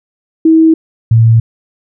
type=tone pair in turn; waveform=sine; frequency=321.9 / 113.81 Hz; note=E4 / A#2; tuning=-41 / -41 cents; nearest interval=octave + tritone; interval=1800 cents; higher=first; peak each=-3 / -3 dBFS; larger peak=neither; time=0.45-0.74 / 1.11-1.4 s; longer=neither; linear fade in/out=5 ms; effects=none